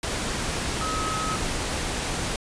sine tone in noise, 1278 Hz, D#6, 46 cents sharp, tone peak -28 dBFS, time 0.81-1.36 s, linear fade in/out 2 ms, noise pink, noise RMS -28 dBFS, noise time 0.03-2.36 s, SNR -3 dB, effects resampled to 22050 Hz

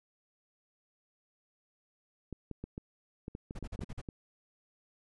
clicks, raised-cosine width 3 ms, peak -27 dBFS, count 11, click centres 2.327 / 2.513 / 2.64 / 2.779 / 3.281 / 3.351 / 3.509 / 3.627 / 3.792 / 3.835 / 4.088 s
brown noise bursts, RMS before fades -39 dBFS, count 6, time 3.55-4.016 s, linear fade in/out 10 ms, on 41 ms, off 44 ms
effects resampled to 24000 Hz

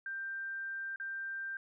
sine tone with dropouts, 1575 Hz, G6, 8 cents sharp, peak -37 dBFS, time 0.06-1.57 s, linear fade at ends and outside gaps 2 ms, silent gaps 0.96-0.999 s, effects none

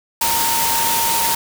sine tone in noise, 920 Hz, A#5, 23 cents flat, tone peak -20 dBFS, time 0.21-1.35 s, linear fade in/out 5 ms, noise white, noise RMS -19 dBFS, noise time 0.21-1.35 s, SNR -4 dB, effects none

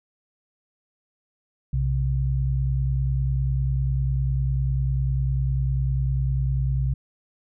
sine tone pair together, 62.58 / 132.6 Hz, B1 / C3, +24 / +23 cents, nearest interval octave + minor second, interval 1299 cents, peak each -23 dBFS, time 1.73-6.94 s, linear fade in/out 5 ms, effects none

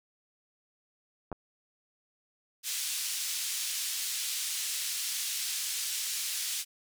clicks, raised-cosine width 1 ms, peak -24 dBFS, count 2, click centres 1.317 / 1.327 s
white band-pass noise, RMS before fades -34 dBFS, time 2.63-6.65 s, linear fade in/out 50 ms, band 2900 to 9400 Hz, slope 12 dB/octave
effects none

